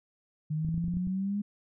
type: exponential sweep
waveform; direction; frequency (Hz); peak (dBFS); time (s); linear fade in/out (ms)
sine; up; 151.6 to 207.7; -28; 0.5-1.42; 10
type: clicks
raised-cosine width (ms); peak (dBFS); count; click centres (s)
5; -26; 9; 0.648 / 0.688 / 0.743 / 0.779 / 0.842 / 0.882 / 0.939 / 0.97 / 1.072
effects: none